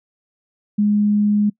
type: tone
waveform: sine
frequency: 207.7 Hz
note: G#3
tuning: in tune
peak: -13 dBFS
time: 0.78-1.5 s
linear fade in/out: 10 ms
effects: noise-tail reverb RT60 0.1 s tail -24 dB re dry